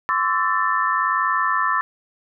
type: tone cluster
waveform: sine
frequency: 1033 / 1134 / 1317 / 1772 Hz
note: C6 / C#6 / E6 / A6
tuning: -22 / +39 / -2 / +12 cents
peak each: -23 dBFS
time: 0.09-1.81 s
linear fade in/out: 0 ms
effects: none